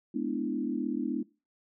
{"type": "chord", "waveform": "sine", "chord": "E dominant seventh", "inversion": "first", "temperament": "equal with one note detuned", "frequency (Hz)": [209.8, 246.9, 293.7, 329.6], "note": ["G#3", "B3", "D4", "E4"], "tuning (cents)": [18, 0, 0, 0], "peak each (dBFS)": [-36, -33, -33, -36], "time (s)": [0.14, 1.23], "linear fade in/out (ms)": 10, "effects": ["noise-tail reverb RT60 0.3 s tail -21 dB re dry"]}